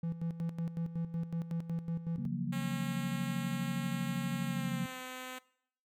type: tone with tremolo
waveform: triangle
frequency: 166.9 Hz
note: E3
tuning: 22 cents sharp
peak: -30 dBFS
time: 0.03-2.26 s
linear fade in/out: 5 ms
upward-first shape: square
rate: 5.4 Hz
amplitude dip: 70%
type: chord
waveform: sine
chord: Gb major seventh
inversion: second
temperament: equal with one note detuned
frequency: 138.59 / 172.51 / 185 / 233.1 Hz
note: Db3 / F3 / Gb3 / Bb3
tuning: 0 / -21 / 0 / 0 cents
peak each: -38 dBFS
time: 2.18-4.86 s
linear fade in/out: 5 ms
type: tone with pitch glide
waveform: 5% pulse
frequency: 271 to 255.8 Hz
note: C#4 to C4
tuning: -39 to -39 cents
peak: -30 dBFS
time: 2.52-5.39 s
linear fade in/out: 10 ms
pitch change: -100 cents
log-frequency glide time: 4.45-4.99 s
effects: noise-tail reverb RT60 0.7 s tail -22 dB re dry + MP3 96 kbps